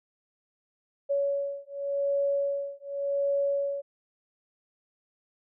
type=beating tone pair; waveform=sine; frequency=561 / 561.88 Hz; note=C#5 / C#5; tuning=+21 / +23 cents; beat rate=0.88 Hz; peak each=-29 dBFS; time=1.09-3.82 s; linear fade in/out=20 ms; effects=none